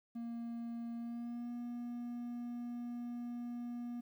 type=tone with pitch glide; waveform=triangle; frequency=233.6 to 240.2 Hz; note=A#3 to B3; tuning=+4 to -48 cents; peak=-38 dBFS; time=0.15-4.01 s; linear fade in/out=10 ms; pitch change=+48 cents; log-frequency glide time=0.96-1.51 s; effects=12-bit